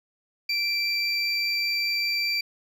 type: tone pair together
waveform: triangle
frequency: 2349 / 4678 Hz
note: D7 / D8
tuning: 0 / -8 cents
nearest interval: octave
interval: 1192 cents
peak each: -25 dBFS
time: 0.49-2.41 s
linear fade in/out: 5 ms
effects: none